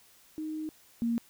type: tone pair in turn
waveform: sine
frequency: 311.1 / 233.1 Hz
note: D#4 / A#3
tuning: 0 / 0 cents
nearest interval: perfect fourth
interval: 500 cents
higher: first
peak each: -33 / -26 dBFS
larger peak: second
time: 0.38-0.69 / 1.02-1.18 s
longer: first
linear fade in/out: 0 ms
effects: white hiss -60 dBFS RMS until 1.29 s